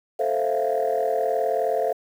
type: chord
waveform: sine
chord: F major seventh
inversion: first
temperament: equal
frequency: 440 / 523.3 / 659.3 / 698.5 Hz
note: A4 / C5 / E5 / F5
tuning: 0 / 0 / 0 / 0 cents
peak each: -25 dBFS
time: 0.19-1.93 s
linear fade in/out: 10 ms
effects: tanh soft clip ceiling -14 dBFS + 8-bit